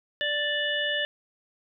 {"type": "harmonic tone", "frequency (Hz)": 587.3, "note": "D5", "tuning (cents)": 0, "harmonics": [1, 3, 5, 6], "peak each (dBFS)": [-32, -28, -30, -34], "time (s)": [0.21, 1.05], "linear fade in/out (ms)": 0, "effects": []}